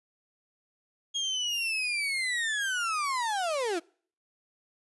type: linear sweep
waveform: 35% pulse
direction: down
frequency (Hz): 3281 to 311.1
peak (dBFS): -26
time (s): 1.14-3.8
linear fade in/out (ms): 20
effects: noise-tail reverb RT60 0.5 s tail -26 dB re dry + resampled to 24000 Hz